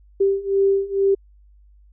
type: beating tone pair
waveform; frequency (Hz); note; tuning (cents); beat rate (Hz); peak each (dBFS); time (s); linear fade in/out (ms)
sine; 391.5 / 393.7; G4 / G4; -2 / +8; 2.2; -20 / -18; 0.2-1.15; 10
effects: added 50 Hz sine -48 dBFS peak until 1.92 s